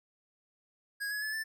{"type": "tone with pitch steps", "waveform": "square", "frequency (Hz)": [1651, 1687.6, 1725.1, 1763.4], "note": ["G#6", "G#6", "A6", "A6"], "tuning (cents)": [-11, 27, -35, 3], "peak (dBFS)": -34, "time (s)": [1, 1.44], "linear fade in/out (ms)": 20, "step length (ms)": 110, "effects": []}